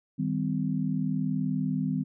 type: chord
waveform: sine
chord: C minor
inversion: first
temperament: equal with one note detuned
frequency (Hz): 155.56 / 196 / 256.1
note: Eb3 / G3 / C4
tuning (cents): 0 / 0 / -37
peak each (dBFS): -30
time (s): 0.18-2.04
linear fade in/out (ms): 20
effects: none